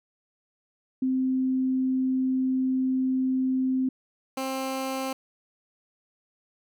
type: tone pair in turn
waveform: sine / 15% pulse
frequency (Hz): 260 / 264.9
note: C4 / C4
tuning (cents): -11 / +22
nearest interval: unison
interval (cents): 33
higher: second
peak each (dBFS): -22 / -22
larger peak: neither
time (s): 1.02-3.89 / 4.37-5.13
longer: first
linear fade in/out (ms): 5
effects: none